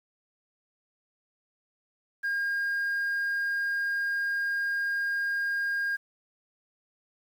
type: tone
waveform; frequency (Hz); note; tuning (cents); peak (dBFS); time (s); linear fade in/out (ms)
sine; 1617; G#6; -47; -24; 2.23-5.97; 20
effects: tanh soft clip ceiling -25 dBFS + 9-bit